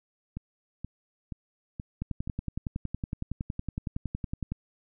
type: two click trains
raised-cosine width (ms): 5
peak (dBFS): -19 / -23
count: 28 / 5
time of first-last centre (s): 2.02-4.52 / 0.37-2.275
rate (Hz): 10.8 / 2.1
effects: none